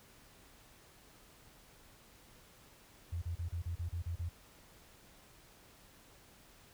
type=tone bursts; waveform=sine; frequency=85.4 Hz; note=F2; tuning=38 cents flat; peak=-35 dBFS; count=9; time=3.12-4.292 s; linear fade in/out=10 ms; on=100 ms; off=34 ms; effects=pink hiss -61 dBFS RMS until 6.73 s